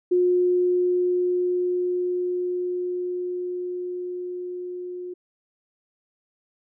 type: tone with level ramp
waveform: sine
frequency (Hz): 359.1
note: F4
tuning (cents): +48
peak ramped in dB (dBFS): -16 to -31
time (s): 0.11-5.14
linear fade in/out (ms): 10
effects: none